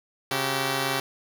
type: tone pair together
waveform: 5% pulse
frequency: 136 / 384.7 Hz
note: C#3 / G4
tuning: -33 / -33 cents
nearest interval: octave + tritone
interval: 1800 cents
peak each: -16 dBFS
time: 0.31-1 s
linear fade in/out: 2 ms
effects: none